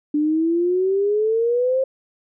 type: exponential sweep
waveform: sine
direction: up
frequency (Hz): 293.7 to 535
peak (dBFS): -16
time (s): 0.14-1.84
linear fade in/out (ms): 5
effects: none